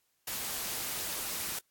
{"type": "noise", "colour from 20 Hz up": "white", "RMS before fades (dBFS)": -36, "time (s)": [0.27, 1.59], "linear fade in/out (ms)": 5, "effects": ["white hiss -75 dBFS RMS until 1.7 s", "AAC 64 kbps"]}